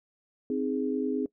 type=chord; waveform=sine; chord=Ab major; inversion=first; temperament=equal; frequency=261.6 / 311.1 / 415.3 Hz; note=C4 / Eb4 / Ab4; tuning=0 / 0 / 0 cents; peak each=-29 / -33 / -31 dBFS; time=0.5-1.26 s; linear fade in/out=2 ms; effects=noise-tail reverb RT60 0.1 s tail -21 dB re dry